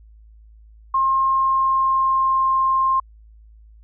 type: tone with pitch glide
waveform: sine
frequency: 1067 to 1059 Hz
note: C6 to C6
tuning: +34 to +21 cents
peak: -15 dBFS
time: 0.94-3 s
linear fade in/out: 5 ms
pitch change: -13 cents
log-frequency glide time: 1.25-2.48 s
effects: added 54 Hz sine -44 dBFS peak until 3.83 s